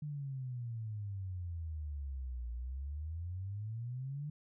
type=exponential two-way sweep; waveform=sine; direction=down then up; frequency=151.3 to 58.27 to 151.3 Hz; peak=-38 dBFS; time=0.02-4.3 s; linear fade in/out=5 ms; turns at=2.51 s; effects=none